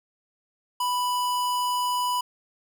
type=tone; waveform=square; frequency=989 Hz; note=B5; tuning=2 cents sharp; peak=-24 dBFS; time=0.8-2.21 s; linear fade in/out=5 ms; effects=none